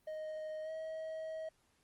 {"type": "tone with pitch glide", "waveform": "triangle", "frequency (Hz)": [622.3, 636.8], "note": ["D#5", "D#5"], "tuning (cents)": [0, 40], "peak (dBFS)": -38, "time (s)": [0.07, 1.49], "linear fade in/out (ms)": 5, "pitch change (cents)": 40, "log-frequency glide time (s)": [0.63, 0.7], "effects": ["pink hiss -74 dBFS RMS until 1.83 s", "Opus 24 kbps"]}